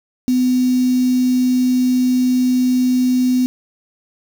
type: tone with quantisation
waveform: sine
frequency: 252.3 Hz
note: B3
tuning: 37 cents sharp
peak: -12 dBFS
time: 0.28-3.46 s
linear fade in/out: 0 ms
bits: 5
effects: none